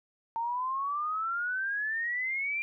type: exponential sweep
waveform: sine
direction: up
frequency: 906 to 2395 Hz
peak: -29 dBFS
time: 0.36-2.62 s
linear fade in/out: 0 ms
effects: none